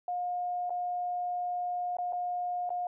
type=tone with dropouts; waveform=sine; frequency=714 Hz; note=F5; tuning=38 cents sharp; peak=-30 dBFS; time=0.08-2.87 s; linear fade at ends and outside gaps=2 ms; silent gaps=0.696-0.704 / 1.969-1.985 / 2.125-2.131 / 2.693-2.703 s; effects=none